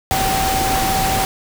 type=tone in noise; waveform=sine; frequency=769 Hz; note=G5; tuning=33 cents flat; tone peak=-18 dBFS; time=0.11-1.25 s; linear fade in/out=0 ms; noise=pink; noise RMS=-20 dBFS; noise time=0.11-1.25 s; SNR=-1 dB; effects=none